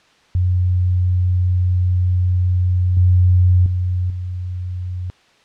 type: tone with level steps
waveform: sine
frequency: 90.5 Hz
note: F#2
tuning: 38 cents flat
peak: -13 / -9 / -16 / -22 dBFS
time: 0.35-5.1 s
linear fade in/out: 0 ms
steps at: 2.97 / 3.66 / 4.1 s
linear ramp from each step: 2 ms
effects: white hiss -53 dBFS RMS until 5.44 s + low-pass 4000 Hz 12 dB/octave